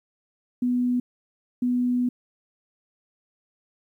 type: tone pair in turn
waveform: sine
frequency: 246.9 / 246.9 Hz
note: B3 / B3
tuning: 0 / 0 cents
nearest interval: unison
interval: 0 cents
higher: neither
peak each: -20 dBFS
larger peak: neither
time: 0.62-1 / 1.62-2.09 s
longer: second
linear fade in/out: 5 ms
effects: 10-bit